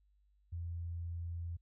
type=tone; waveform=sine; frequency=85.1 Hz; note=F2; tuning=44 cents flat; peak=-38 dBFS; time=0.52-1.57 s; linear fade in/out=10 ms; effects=added 50 Hz sine -68 dBFS peak until 1.61 s